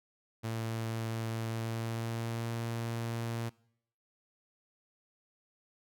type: tone with pitch glide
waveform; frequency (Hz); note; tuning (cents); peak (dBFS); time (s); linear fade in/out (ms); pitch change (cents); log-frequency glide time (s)
sawtooth; 113.1 to 115.88; A2 to A#2; +48 to -10; -30; 0.43-3.5; 20; +42; 1.42-2.51
effects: noise-tail reverb RT60 0.7 s tail -23 dB re dry